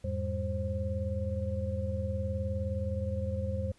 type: tone cluster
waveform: sine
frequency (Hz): 83.8 / 103.2 / 200.2 / 529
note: E2 / G#2 / G3 / C5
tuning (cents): +29 / -10 / +37 / +19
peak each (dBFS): -33 / -36 / -39 / -37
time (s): 0.04-3.72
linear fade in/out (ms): 5
effects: pink hiss -65 dBFS RMS until 3.78 s + resampled to 24000 Hz